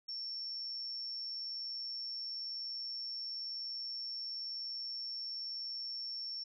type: tone with amplitude modulation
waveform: sine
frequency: 5440 Hz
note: F8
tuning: 46 cents flat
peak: -37 dBFS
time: 0.08-6.44 s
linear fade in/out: 10 ms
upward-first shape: sine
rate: 121 Hz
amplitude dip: 40%
effects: none